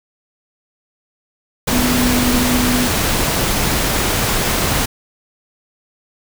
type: tone in noise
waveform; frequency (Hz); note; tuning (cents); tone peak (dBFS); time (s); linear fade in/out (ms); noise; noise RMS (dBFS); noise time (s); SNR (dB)
sine; 247.6; B3; +5; -16; 1.72-2.88; 10; pink; -17; 1.67-4.86; -2
effects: none